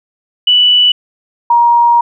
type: tone pair in turn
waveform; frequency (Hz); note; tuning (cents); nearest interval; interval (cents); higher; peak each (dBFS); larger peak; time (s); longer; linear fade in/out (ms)
sine; 2964 / 945.5; F#7 / A#5; +2 / +24; octave + minor sixth; 1978; first; -5; neither; 0.47-0.92 / 1.5-2.01; second; 5
effects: none